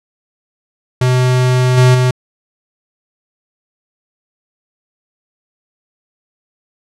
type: tone with level steps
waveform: square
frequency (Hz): 126.7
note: B2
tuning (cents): +45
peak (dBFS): -10 / -6 / -10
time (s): 1.01-2.11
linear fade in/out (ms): 5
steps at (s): 1.77 / 1.94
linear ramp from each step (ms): 10
effects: low-pass 9000 Hz 12 dB/octave